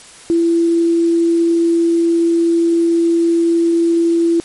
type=tone with quantisation; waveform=sine; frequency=336 Hz; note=E4; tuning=33 cents sharp; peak=-10 dBFS; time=0.3-4.4 s; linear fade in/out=0 ms; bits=6; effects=white hiss -39 dBFS RMS until 4.44 s + MP3 48 kbps